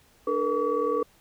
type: tone cluster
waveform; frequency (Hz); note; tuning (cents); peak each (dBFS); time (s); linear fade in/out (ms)
sine; 295 / 440.8 / 480.6 / 1139; D4 / A4 / B4 / C#6; +8 / +3 / -47 / +47; -32 / -27 / -26 / -29; 0.27-1.03; 5
effects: tanh soft clip ceiling -13 dBFS + pink hiss -60 dBFS RMS until 1.2 s